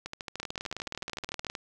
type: two click trains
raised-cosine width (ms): 0.2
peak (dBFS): -19 / -18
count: 20 / 23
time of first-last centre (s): 0.06-1.467 / 0.4-1.552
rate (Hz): 13.5 / 19.1
effects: none